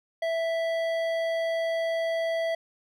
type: tone with hard clipping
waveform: sine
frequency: 659.3 Hz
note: E5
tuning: in tune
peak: -27 dBFS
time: 0.22-2.55 s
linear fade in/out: 5 ms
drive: 11 dB
effects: none